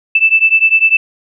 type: beating tone pair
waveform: sine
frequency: 2637 / 2647 Hz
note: E7 / E7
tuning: 0 / +7 cents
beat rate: 10 Hz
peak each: -10 dBFS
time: 0.15-0.97 s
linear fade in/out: 5 ms
effects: none